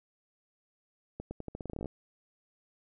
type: accelerating click train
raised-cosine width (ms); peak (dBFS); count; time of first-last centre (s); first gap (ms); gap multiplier
2; -25; 15; 1.2-1.858; 110; 0.85
effects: none